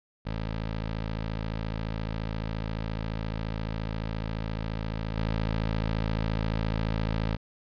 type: tone with level steps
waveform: 15% pulse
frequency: 54.4 Hz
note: A1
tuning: 19 cents flat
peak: -24 / -20 dBFS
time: 0.25-7.37 s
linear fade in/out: 20 ms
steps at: 5.16 s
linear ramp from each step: 20 ms
effects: resampled to 11025 Hz